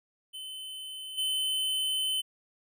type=tone with level steps; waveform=square; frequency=3049 Hz; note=G7; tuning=49 cents flat; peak=-39 / -28 dBFS; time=0.33-2.22 s; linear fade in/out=20 ms; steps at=1.17 s; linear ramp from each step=20 ms; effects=none

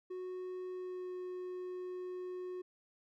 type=tone with pitch glide; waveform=triangle; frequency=367.4 to 364.4 Hz; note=F#4 to F#4; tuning=-12 to -26 cents; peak=-38 dBFS; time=0.1-2.62 s; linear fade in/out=10 ms; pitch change=-14 cents; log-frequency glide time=0.7-1.14 s; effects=none

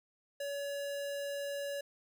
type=tone; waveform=square; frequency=566 Hz; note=C#5; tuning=36 cents sharp; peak=-37 dBFS; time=0.4-1.81 s; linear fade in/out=5 ms; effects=none

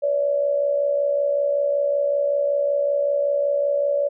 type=tone with amplitude modulation; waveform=sine; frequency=572 Hz; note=D5; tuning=46 cents flat; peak=-15 dBFS; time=0.02-4.09 s; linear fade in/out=20 ms; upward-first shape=sine; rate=65.3 Hz; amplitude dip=60%; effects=none

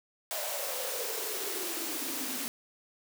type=noise with high-pass filter sweep; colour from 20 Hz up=white; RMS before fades=-35 dBFS; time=0.31-2.48 s; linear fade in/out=0 ms; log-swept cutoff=660 to 240 Hz; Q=8.7; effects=none

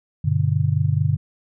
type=chord; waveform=sine; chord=G major; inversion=none; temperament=just; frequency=98 / 122.5 / 147 Hz; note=G2 / B2 / D3; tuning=0 / -14 / +2 cents; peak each=-21 / -22 / -20 dBFS; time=0.24-1.17 s; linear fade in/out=10 ms; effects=none

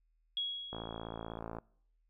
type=tone with exponential decay; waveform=sine; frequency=3322 Hz; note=G#7; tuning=in tune; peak=-31 dBFS; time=0.37-1.39 s; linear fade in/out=1 ms; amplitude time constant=220 ms
type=click train; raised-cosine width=1 ms; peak=-27 dBFS; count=49; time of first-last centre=0.73-1.586 s; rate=56.1 Hz
effects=noise-tail reverb RT60 0.6 s tail -24 dB re dry + added 40 Hz sine -70 dBFS peak until 2.09 s

